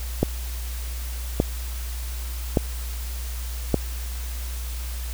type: click train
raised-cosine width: 2 ms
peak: -4 dBFS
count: 4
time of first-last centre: 0.23-3.743 s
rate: 0.854 Hz
effects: added 60 Hz sine -28 dBFS peak until 5.13 s + white hiss -39 dBFS RMS until 5.13 s